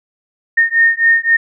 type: beating tone pair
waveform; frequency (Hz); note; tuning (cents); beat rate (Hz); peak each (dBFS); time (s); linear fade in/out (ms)
sine; 1833 / 1836.8; A#6 / A#6; -30 / -26; 3.8; -12; 0.57-1.37; 10
effects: none